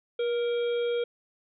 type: harmonic tone with a mistuned harmonic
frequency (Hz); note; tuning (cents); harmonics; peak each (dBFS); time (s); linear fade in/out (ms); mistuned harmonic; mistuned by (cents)
466.2; A#4; 0; 1 / 3 / 5 / 7 / 8; -25 / -42 / -44 / -41 / -53; 0.19-1.04; 5; 1; +40
effects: none